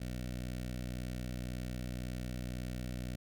15% pulse tone with notch filter, 61.9 Hz, B1, 5 cents sharp, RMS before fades -40 dBFS, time 0-3.16 s, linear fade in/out 10 ms, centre 1000 Hz, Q 1, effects none

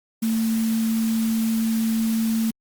sine tone in noise, 224.3 Hz, A3, 34 cents sharp, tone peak -19 dBFS, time 0.22-2.51 s, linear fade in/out 10 ms, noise white, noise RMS -35 dBFS, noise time 0.22-2.51 s, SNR +13 dB, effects Opus 48 kbps

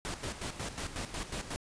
pink noise with tremolo, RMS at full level -37 dBFS, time 0.05-1.56 s, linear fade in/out 0 ms, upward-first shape square, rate 5.5 Hz, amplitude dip 65%, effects resampled to 22050 Hz

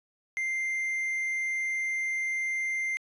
triangle tone, 2093 Hz, C7, in tune, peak -26 dBFS, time 0.37-2.97 s, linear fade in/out 0 ms, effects resampled to 24000 Hz

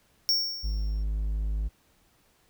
square tone with exponential decay, 5490 Hz, F8, 31 cents flat, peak -20 dBFS, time 0.29-1.03 s, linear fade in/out 0 ms, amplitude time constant 160 ms
triangle tone, 52.3 Hz, G#1, 13 cents sharp, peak -24 dBFS, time 0.63-1.69 s, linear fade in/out 20 ms
effects pink hiss -65 dBFS RMS until 2.49 s

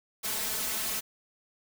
white noise with comb filter, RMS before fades -32 dBFS, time 0.23-1.01 s, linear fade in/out 20 ms, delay 4.6 ms, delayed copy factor +1, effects none

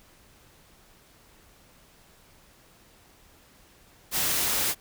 white noise, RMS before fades -26 dBFS, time 4.11-4.75 s, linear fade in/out 50 ms, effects pink hiss -57 dBFS RMS until 4.8 s

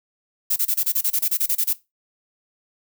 violet noise bursts, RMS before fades -20 dBFS, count 14, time 0.5-1.733 s, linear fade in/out 10 ms, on 63 ms, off 27 ms, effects noise-tail reverb RT60 0.2 s tail -17 dB re dry

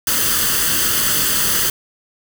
white noise with comb filter, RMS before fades -17 dBFS, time 0.07-1.7 s, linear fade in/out 2 ms, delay 0.64 ms, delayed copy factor +0.65, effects none

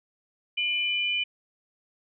sine tone pair together, 2400 / 2999 Hz, D7 / F#7, +37 / +23 cents, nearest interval major third, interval 386 cents, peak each -27 dBFS, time 0.57-1.24 s, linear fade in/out 10 ms, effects none

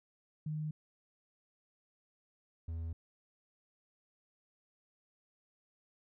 sine / triangle tone pair in turn, 153.6 / 82.26 Hz, D#3 / E2, -22 / -3 cents, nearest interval major seventh, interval 1081 cents, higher first, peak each -35 / -35 dBFS, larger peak neither, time 0.46-0.71 / 2.68-2.93 s, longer neither, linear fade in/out 5 ms, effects none

